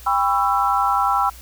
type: chord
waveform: sine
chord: C# half-diminished seventh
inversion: second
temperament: just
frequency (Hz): 798.3 / 997.9 / 1108.7 / 1330.5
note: G5 / B5 / C#6 / E6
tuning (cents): +31 / +18 / 0 / +16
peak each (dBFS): -20 / -22 / -25 / -20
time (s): 0.06-1.3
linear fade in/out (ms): 10
effects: added 60 Hz sine -40 dBFS peak until 1.41 s + white hiss -44 dBFS RMS until 1.41 s